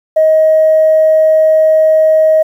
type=tone; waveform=sine; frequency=630 Hz; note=D#5; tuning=21 cents sharp; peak=-4 dBFS; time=0.16-2.43 s; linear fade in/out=10 ms; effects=tanh soft clip ceiling -1 dBFS + 7-bit